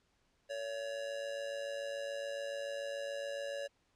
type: tone with amplitude modulation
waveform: square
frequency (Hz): 564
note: C#5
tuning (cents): +30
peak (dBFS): -36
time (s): 0.49-3.68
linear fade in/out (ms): 20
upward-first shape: sine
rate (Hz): 107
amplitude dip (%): 60
effects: pink hiss -75 dBFS RMS until 3.95 s + low-pass 7000 Hz 12 dB/octave